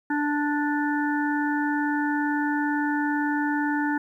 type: harmonic tone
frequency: 293.7 Hz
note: D4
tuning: in tune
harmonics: 1 / 3 / 5 / 6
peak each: -24 / -29 / -31 / -32 dBFS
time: 0.1-3.98 s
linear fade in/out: 5 ms
effects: 10-bit